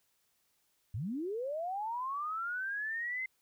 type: linear sweep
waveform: sine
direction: up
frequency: 85.8 to 2083 Hz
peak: -34 dBFS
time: 0.94-3.26 s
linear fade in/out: 5 ms
effects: white hiss -75 dBFS RMS until 3.41 s